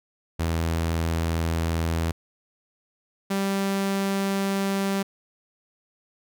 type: tone pair in turn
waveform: sawtooth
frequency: 82.41 / 196.01 Hz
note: E2 / G3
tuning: 0 / 0 cents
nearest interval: octave + minor third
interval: 1500 cents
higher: second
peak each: -19 dBFS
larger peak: neither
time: 0.39-2.12 / 3.3-5.03 s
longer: neither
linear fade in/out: 10 ms
effects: none